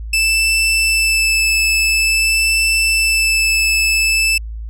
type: tone with vibrato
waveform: sawtooth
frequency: 2637 Hz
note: E7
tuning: in tune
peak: -9 dBFS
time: 0.13-4.38 s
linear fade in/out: 5 ms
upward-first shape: sine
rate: 0.48 Hz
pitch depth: 11 cents each way
effects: added 55 Hz sine -24 dBFS peak until 4.69 s + low-pass 12000 Hz 12 dB/octave